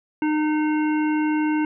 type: harmonic tone with a mistuned harmonic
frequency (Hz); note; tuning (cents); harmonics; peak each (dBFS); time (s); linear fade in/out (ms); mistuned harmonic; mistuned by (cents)
305.5; D#4; -32; 1 / 3 / 5 / 7 / 9; -19 / -29 / -33 / -36 / -38; 0.22-1.65; 2; 7; +16
effects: none